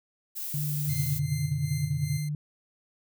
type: noise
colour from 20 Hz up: violet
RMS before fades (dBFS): -35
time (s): 0.35-1.2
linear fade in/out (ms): 20
type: tone with pitch glide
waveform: sine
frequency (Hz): 147.8 to 148.83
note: D3 to D3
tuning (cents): +11 to +23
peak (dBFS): -28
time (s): 0.54-2.35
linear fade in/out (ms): 2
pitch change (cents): +12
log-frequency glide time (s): 1.21-1.5
type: chord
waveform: sine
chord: F# suspended fourth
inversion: none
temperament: just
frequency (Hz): 92.5 / 123.33 / 138.75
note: F#2 / B2 / C#3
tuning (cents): 0 / -2 / +2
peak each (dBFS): -36 / -34 / -32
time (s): 0.87-2.19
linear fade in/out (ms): 20
type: tone with tremolo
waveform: 10% pulse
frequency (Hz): 2083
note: C7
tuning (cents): -8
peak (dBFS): -29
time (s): 0.89-2.29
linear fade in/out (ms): 5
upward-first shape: sine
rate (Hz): 2.6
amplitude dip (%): 70
effects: none